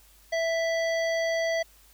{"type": "harmonic tone", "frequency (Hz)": 659.3, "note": "E5", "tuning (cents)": 0, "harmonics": [1, 3, 5, 7, 9], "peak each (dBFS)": [-25, -31, -41, -41, -43], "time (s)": [0.32, 1.63], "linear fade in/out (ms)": 10, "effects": ["added 50 Hz sine -58 dBFS peak until 1.93 s", "white hiss -58 dBFS RMS until 1.93 s"]}